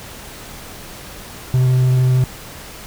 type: tone with vibrato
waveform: triangle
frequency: 127.9 Hz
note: C3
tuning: 39 cents flat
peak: -9 dBFS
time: 1.54-2.24 s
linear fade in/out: 0 ms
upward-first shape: sine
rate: 13 Hz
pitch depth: 10 cents each way
effects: pink hiss -35 dBFS RMS until 2.86 s